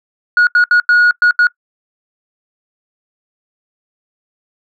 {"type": "tone bursts at uneven times", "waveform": "sine", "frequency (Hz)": 1449, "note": "F#6", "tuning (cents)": -37, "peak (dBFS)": -4, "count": 6, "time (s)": [[0.37, 0.47], [0.55, 0.64], [0.71, 0.8], [0.89, 1.11], [1.22, 1.31], [1.39, 1.47]], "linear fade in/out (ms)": 2, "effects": ["noise-tail reverb RT60 0.1 s tail -23 dB re dry", "tanh soft clip ceiling -5 dBFS"]}